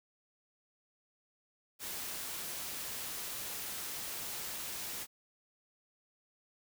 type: noise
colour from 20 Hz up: white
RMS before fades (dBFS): -41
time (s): 1.79-5.07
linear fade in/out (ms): 50
effects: none